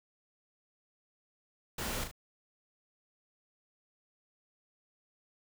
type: noise with echo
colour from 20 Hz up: pink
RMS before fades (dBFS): -37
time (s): 1.78-2.04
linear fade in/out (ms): 5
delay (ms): 37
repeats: 2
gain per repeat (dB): -6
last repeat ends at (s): 2.114
effects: none

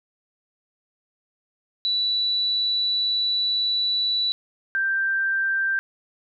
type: tone pair in turn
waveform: sine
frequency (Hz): 3951 / 1572.9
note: B7 / G6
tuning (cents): 0 / +5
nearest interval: octave + major third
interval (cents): 1595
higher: first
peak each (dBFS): -20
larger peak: neither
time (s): 1.85-4.32 / 4.75-5.79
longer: first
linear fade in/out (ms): 0
effects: none

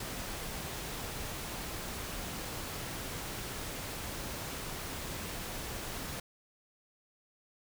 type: noise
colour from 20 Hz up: pink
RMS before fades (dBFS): -40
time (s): 0-6.2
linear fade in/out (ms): 5
effects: none

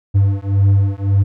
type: beating tone pair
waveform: triangle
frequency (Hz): 98 / 99.8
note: G2 / G2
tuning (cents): 0 / +32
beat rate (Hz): 1.8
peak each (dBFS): -12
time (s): 0.14-1.24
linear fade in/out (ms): 20
effects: none

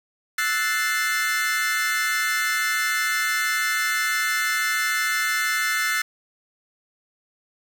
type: chord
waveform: 40% pulse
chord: F# half-diminished seventh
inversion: third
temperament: equal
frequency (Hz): 1318.5 / 1480 / 1760 / 2093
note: E6 / F#6 / A6 / C7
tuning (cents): 0 / 0 / 0 / 0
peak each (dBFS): -28 / -27 / -25 / -25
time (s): 0.38-6.02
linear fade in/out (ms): 5
effects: 8-bit

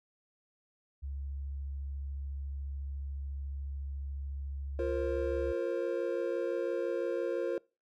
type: tone with vibrato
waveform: sine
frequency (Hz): 69.3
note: C#2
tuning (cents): 0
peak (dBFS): -36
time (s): 1.02-5.53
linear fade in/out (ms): 20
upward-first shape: triangle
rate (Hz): 14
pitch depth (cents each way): 16
type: chord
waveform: triangle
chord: F suspended fourth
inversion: none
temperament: equal with one note detuned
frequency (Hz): 349.2 / 466.2 / 532.1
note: F4 / Bb4 / C5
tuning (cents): 0 / 0 / +29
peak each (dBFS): -33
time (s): 4.79-7.58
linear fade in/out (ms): 2
effects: noise-tail reverb RT60 0.3 s tail -24 dB re dry

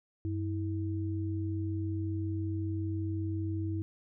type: tone pair together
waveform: sine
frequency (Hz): 96.3 / 323.6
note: G2 / E4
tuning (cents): -30 / -32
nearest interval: octave + major sixth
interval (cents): 2098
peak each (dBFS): -32 / -36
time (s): 0.25-3.82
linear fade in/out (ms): 0
effects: none

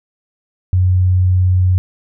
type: tone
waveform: sine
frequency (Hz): 91.7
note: F#2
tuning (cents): -15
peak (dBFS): -9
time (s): 0.73-1.78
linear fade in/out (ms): 0
effects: none

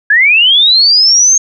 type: linear sweep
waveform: sine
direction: up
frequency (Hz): 1636 to 6480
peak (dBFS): -4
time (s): 0.1-1.38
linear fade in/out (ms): 5
effects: none

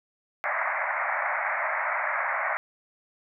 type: band-pass noise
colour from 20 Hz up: white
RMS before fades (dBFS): -28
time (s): 0.44-2.57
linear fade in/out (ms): 0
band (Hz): 580 to 2200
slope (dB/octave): 96
effects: none

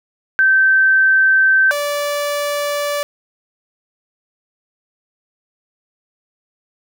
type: tone pair in turn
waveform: sine / sawtooth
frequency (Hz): 1550 / 580.6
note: G6 / D5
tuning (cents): -20 / -20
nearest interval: octave + perfect fourth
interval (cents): 1700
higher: first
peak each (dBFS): -9 / -14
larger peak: first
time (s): 0.39-1.71 / 1.71-3.03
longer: neither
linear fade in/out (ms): 0
effects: none

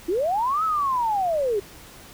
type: linear two-way sweep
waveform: sine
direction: up then down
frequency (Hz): 315.8 to 1318.5 to 383.6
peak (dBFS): -20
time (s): 0.08-1.6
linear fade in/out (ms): 10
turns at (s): 0.64
effects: pink hiss -45 dBFS RMS until 2.13 s

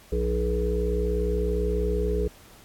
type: harmonic tone with a mistuned harmonic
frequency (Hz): 60.1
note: B1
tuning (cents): -46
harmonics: 1 / 3 / 5 / 7 / 8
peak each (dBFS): -25 / -33 / -37 / -27 / -32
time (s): 0.12-2.28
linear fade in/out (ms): 5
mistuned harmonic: 5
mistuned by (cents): +65
effects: pink hiss -52 dBFS RMS until 2.64 s + AAC 64 kbps

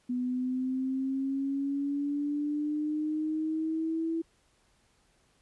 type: linear sweep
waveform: sine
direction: up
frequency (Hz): 246.9 to 329.6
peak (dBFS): -28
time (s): 0.09-4.22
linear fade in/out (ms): 10
effects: pink hiss -68 dBFS RMS until 5.41 s + resampled to 24000 Hz

